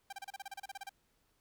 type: tone bursts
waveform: sawtooth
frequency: 788 Hz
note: G5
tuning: 9 cents sharp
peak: -38 dBFS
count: 14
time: 0.1-0.894 s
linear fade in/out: 5 ms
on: 27 ms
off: 32 ms
effects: pink hiss -75 dBFS RMS until 1.4 s